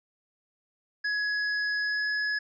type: tone with pitch glide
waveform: square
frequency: 1680 to 1691.7 Hz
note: G#6 to G#6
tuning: +19 to +31 cents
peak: -27 dBFS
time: 1.04-2.39 s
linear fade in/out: 10 ms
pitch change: +12 cents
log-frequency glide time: 1.8-2.05 s
effects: resampled to 16000 Hz